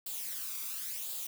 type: noise with flanger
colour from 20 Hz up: blue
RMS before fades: -39 dBFS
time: 0.06-1.27 s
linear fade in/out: 5 ms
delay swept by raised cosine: 0.25 to 0.85 ms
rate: 0.94 Hz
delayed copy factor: +0.6
effects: none